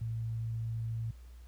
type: tone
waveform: sine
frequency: 113.6 Hz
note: A#2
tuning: 44 cents flat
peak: -33 dBFS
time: 0.01-1.11 s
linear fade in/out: 5 ms
effects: added 60 Hz sine -48 dBFS peak until 1.47 s + pink hiss -66 dBFS RMS until 1.47 s